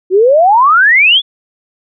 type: exponential sweep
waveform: sine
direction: up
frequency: 355.3 to 3509 Hz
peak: -4 dBFS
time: 0.1-1.22 s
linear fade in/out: 50 ms
effects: none